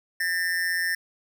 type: tone with amplitude modulation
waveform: square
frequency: 1800 Hz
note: A6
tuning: 39 cents sharp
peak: -21 dBFS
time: 0.2-0.95 s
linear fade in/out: 5 ms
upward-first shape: sine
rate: 176 Hz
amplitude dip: 75%
effects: none